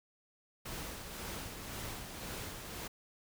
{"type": "noise with tremolo", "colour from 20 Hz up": "pink", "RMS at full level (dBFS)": -42, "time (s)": [0.65, 2.88], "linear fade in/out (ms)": 10, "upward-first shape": "sine", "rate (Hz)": 1.9, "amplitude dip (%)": 40, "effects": []}